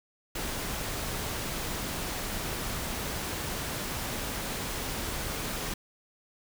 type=noise; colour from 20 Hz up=pink; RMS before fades=-34 dBFS; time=0.35-5.74 s; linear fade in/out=5 ms; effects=none